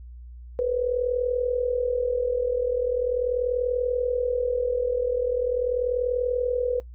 sine tone with amplitude modulation, 493.9 Hz, B4, in tune, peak -18 dBFS, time 0.59-6.8 s, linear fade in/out 0 ms, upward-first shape sine, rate 40.4 Hz, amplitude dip 75%, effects noise-tail reverb RT60 0.1 s tail -19 dB re dry + added 60 Hz sine -39 dBFS peak until 6.94 s

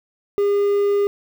triangle tone with quantisation, 405.1 Hz, G#4, 43 cents flat, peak -13 dBFS, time 0.38-1.07 s, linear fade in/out 0 ms, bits 7, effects none

